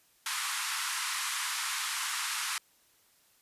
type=band-pass noise; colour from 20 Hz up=pink; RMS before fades=-34 dBFS; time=0.26-2.58 s; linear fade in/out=2 ms; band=990 to 12000 Hz; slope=48 dB/octave; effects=white hiss -66 dBFS RMS until 3.41 s + resampled to 32000 Hz